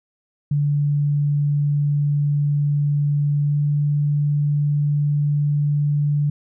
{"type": "tone with pitch glide", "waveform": "sine", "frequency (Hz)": [145.3, 146.23], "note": ["D3", "D3"], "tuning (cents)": [-18, -7], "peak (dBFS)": -16, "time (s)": [0.51, 6.3], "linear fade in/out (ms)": 5, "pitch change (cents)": 11, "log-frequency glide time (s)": [3.45, 3.56], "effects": []}